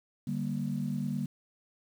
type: chord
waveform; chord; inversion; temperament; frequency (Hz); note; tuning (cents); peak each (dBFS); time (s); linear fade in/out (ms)
sine; G minor; second; just; 147 / 196 / 235.2; D3 / G3 / Bb3; +2 / 0 / +16; -34; 0.27-1.26; 5
effects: tanh soft clip ceiling -21 dBFS + 9-bit